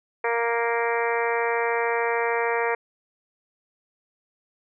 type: harmonic tone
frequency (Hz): 233.3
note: A#3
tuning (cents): +2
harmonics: 2 / 3 / 4 / 5 / 6 / 7 / 8 / 9 / 10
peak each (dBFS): -25 / -31 / -28 / -34 / -35 / -34 / -31 / -34 / -34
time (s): 0.24-2.75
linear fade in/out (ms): 5
effects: none